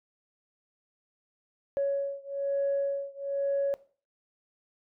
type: beating tone pair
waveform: sine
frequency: 557 / 558.1 Hz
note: C#5 / C#5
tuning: +8 / +12 cents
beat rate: 1.1 Hz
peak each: -29 / -30 dBFS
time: 1.77-3.74 s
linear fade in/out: 0 ms
effects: noise-tail reverb RT60 0.4 s tail -18 dB re dry + tanh soft clip ceiling -21 dBFS